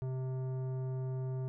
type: tone with tanh clipping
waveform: sine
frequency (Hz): 130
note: C3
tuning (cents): -11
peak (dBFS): -36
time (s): 0.02-1.48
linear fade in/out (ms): 0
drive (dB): 13
effects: none